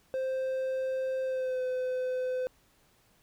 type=tone with pitch glide; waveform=triangle; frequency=523.3 to 509 Hz; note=C5 to C5; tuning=0 to -48 cents; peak=-27 dBFS; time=0.14-2.47 s; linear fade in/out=0 ms; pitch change=-48 cents; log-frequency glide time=1.24-1.62 s; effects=pink hiss -66 dBFS RMS until 3.22 s